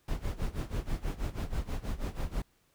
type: noise with tremolo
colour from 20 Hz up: brown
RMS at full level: -31 dBFS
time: 0.08-2.42 s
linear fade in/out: 2 ms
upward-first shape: sine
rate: 6.2 Hz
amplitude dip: 85%
effects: pink hiss -70 dBFS RMS until 2.74 s